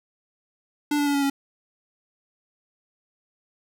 square tone with pitch steps, 293.7 / 289.5 / 285.3 / 281.2 / 277.2 Hz, D4 / D4 / C#4 / C#4 / C#4, 0 / -25 / +50 / +25 / 0 cents, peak -21 dBFS, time 0.91-1.3 s, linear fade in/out 5 ms, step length 78 ms, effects none

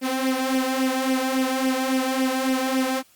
sawtooth tone with flanger, 261.6 Hz, C4, in tune, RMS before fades -23 dBFS, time 0.01-3.03 s, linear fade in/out 50 ms, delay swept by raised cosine 0.35 to 2.65 ms, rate 3.6 Hz, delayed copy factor +0.65, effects white hiss -57 dBFS RMS until 3.15 s + Opus 24 kbps

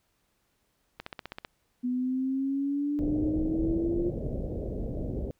click train, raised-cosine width 0.3 ms, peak -21 dBFS, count 8, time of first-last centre 1-1.449 s, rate 15.6 Hz
sine exponential sweep, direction up, 246.4 to 349.2 Hz, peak -26 dBFS, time 1.83-4.11 s, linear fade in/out 20 ms
pink low-pass noise, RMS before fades -33 dBFS, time 2.99-5.31 s, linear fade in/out 0 ms, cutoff 600 Hz, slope 48 dB/octave
effects pink hiss -73 dBFS RMS until 5.39 s

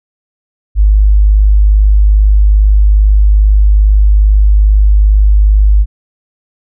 sine tone, 51.2 Hz, G#1, 24 cents flat, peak -3 dBFS, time 0.75-5.86 s, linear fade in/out 50 ms, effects none

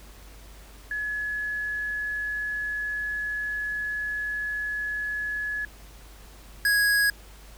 sine / square tone pair in turn, 1698 / 1660.2 Hz, G#6 / G#6, +38 / -1 cents, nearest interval unison, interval 39 cents, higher first, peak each -27 / -20 dBFS, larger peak second, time 0.91-5.65 / 6.65-7.1 s, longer first, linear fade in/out 2 ms, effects added 50 Hz sine -46 dBFS peak until 7.57 s + pink hiss -51 dBFS RMS until 7.57 s

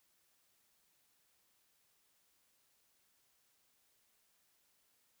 silence, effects white hiss -75 dBFS RMS until 5.2 s

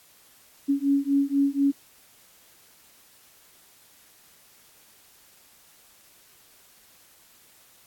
sine beating tone pair, 277.2 / 281.3 Hz, C#4 / C#4, 0 / +26 cents, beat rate 4.1 Hz, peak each -23 dBFS, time 0.68-1.72 s, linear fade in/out 20 ms, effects white hiss -56 dBFS RMS until 7.86 s + AAC 64 kbps

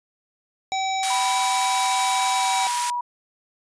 harmonic tone, 767 Hz, G5, 38 cents flat, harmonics 1 / 3 / 5 / 7 / 9, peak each -23 / -31 / -31 / -40 / -36 dBFS, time 0.72-2.67 s, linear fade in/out 0 ms
white high-pass noise, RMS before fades -26 dBFS, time 1.03-2.9 s, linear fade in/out 0 ms, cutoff 1000 Hz, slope 24 dB/octave
sine tone with pitch glide, 987.8 to 969.7 Hz, B5 to B5, 0 to -32 cents, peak -23 dBFS, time 1.1-3.01 s, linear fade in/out 5 ms, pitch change -32 cents, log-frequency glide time 2.35-2.51 s
effects resampled to 22050 Hz

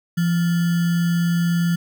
sine tone with sample-and-hold, 171 Hz, F3, 36 cents flat, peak -16 dBFS, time 0.17-1.76 s, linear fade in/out 10 ms, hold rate 1575 Hz, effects none

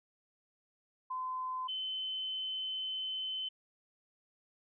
sine tone pair in turn, 1025 / 3055 Hz, C6 / G7, -36 / -45 cents, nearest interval octave + perfect fifth, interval 1891 cents, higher second, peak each -35 / -35 dBFS, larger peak neither, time 1.1-1.68 / 1.68-3.49 s, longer second, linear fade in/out 10 ms, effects none

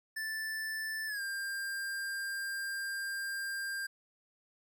square tone with pitch glide, 1760 to 1595.4 Hz, A6 to G6, 0 to +30 cents, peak -36 dBFS, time 0.16-3.87 s, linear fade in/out 10 ms, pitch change -170 cents, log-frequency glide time 1.07-1.21 s, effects 12-bit

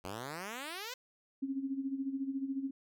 5% pulse exponential sweep, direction up, 87.31 to 523.3 Hz, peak -29 dBFS, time 0.04-0.94 s, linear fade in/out 5 ms
sine tone with tremolo, 270.7 Hz, C#4, 41 cents flat, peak -31 dBFS, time 1.42-2.71 s, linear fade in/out 10 ms, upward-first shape sine, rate 14 Hz, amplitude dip 70%
effects none

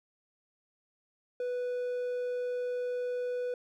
triangle tone, 493.9 Hz, B4, in tune, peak -29 dBFS, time 1.4-3.54 s, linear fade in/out 2 ms, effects none

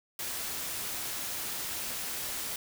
white noise, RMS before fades -36 dBFS, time 0.19-2.56 s, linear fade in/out 2 ms, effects none

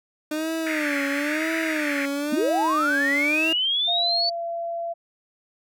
30% pulse tone with vibrato, 301.4 Hz, D4, 45 cents sharp, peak -22 dBFS, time 0.31-3.53 s, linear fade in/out 5 ms, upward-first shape sine, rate 1 Hz, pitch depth 130 cents each way
white band-pass noise, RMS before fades -29 dBFS, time 0.66-2.06 s, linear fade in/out 10 ms, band 1500 to 2300 Hz, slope 48 dB/octave
sine linear sweep, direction up, 220 to 4534 Hz, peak -20 dBFS, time 2.32-4.3 s, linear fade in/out 10 ms
sine tone with pitch glide, 693 to 678.3 Hz, F5 to E5, -14 to +49 cents, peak -26 dBFS, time 3.87-4.94 s, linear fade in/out 20 ms, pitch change -37 cents, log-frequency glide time 3.98-4.44 s
effects none

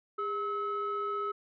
sine tone pair together, 406.3 / 1291 Hz, G#4 / E6, -38 / -37 cents, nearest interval octave + minor sixth, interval 2001 cents, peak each -34 / -31 dBFS, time 0.18-1.32 s, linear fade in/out 10 ms, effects tanh soft clip ceiling -26 dBFS

